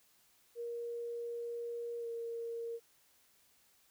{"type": "tone with pitch glide", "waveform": "sine", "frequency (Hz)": [471.4, 464.1], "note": ["A#4", "A#4"], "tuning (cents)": [19, -8], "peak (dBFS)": -38, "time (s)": [0.55, 2.8], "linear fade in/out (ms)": 50, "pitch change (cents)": -27, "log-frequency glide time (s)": [1.99, 2.07], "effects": ["white hiss -69 dBFS RMS until 3.9 s"]}